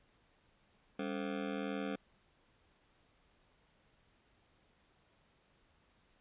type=ring-modulated tone; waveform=25% pulse; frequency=240.2 Hz; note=B3; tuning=48 cents flat; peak=-30 dBFS; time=0.99-1.96 s; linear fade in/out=5 ms; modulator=40.9 Hz; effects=pink hiss -71 dBFS RMS until 6.2 s + resampled to 8000 Hz